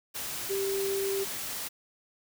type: tone in noise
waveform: sine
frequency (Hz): 392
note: G4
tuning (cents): 0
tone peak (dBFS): -28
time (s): 0.49-1.25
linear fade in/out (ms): 20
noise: white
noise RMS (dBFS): -36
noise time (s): 0.14-1.69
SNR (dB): +5
effects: none